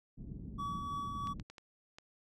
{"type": "low-pass noise", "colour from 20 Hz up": "white", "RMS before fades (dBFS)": -45, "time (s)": [0.17, 1.43], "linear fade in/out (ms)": 20, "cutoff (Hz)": 230, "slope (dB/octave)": 24}
{"type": "tone with tremolo", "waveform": "triangle", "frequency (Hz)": 1138, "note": "C#6", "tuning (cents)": 45, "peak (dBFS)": -34, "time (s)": [0.58, 1.34], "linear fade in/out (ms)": 20, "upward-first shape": "triangle", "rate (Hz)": 3.2, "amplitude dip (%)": 40}
{"type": "clicks", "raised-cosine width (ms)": 0.2, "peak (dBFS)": -33, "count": 5, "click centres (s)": [1.272, 1.398, 1.5, 1.582, 1.985]}
{"effects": []}